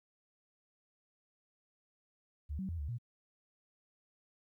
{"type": "tone with pitch steps", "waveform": "sine", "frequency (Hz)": [73.6, 189.9, 84.1, 72.6, 119.4], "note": ["D2", "F#3", "E2", "D2", "A#2"], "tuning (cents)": [4, 45, 35, -19, 42], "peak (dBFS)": -36, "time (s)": [2.49, 2.985], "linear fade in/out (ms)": 20, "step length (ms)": 99, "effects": ["13-bit"]}